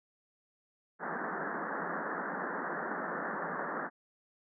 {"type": "band-pass noise", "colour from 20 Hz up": "white", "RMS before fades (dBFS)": -37, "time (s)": [0.99, 3.9], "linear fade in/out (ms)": 50, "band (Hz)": [160, 1800], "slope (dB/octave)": 96, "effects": []}